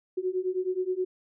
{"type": "beating tone pair", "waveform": "sine", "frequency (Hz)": [364.1, 373.6], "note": ["F#4", "F#4"], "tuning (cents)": [-28, 17], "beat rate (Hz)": 9.5, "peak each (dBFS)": [-30, -29], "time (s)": [0.17, 1.05], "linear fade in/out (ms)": 10, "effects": []}